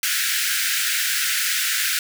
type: high-pass noise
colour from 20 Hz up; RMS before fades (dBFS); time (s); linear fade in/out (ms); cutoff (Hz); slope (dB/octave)
pink; -22; 0.03-1.99; 2; 1400; 96
effects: none